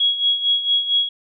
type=tone with tremolo; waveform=sine; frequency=3322 Hz; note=G#7; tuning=in tune; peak=-13 dBFS; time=0-1.09 s; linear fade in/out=5 ms; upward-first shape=sine; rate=4.4 Hz; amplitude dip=70%; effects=none